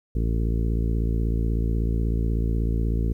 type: harmonic tone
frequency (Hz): 56.3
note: A1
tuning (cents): +40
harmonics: 1 / 2 / 3 / 4 / 5 / 6 / 7 / 8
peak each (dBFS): -22 / -28 / -32 / -34 / -36 / -38 / -39 / -40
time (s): 0.15-3.13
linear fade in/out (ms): 5
effects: 10-bit